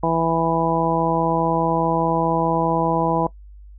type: harmonic tone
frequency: 164.81 Hz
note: E3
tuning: in tune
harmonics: 1 / 2 / 3 / 4 / 5 / 6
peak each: -24 / -24 / -24 / -24 / -24 / -24 dBFS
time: 0.03-3.27 s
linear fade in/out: 5 ms
effects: noise-tail reverb RT60 0.1 s tail -19 dB re dry + added 50 Hz sine -39 dBFS peak until 3.78 s